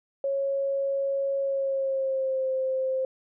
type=tone with pitch glide; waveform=sine; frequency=550 to 524.3 Hz; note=C#5 to C5; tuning=-14 to +3 cents; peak=-24 dBFS; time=0.24-3.05 s; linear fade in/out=2 ms; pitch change=-83 cents; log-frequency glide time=1.4-2.47 s; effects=none